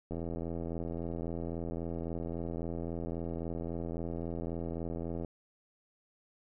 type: click train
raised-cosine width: 2 ms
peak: -25 dBFS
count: 431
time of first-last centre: 0.11-5.247 s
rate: 83.7 Hz
effects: none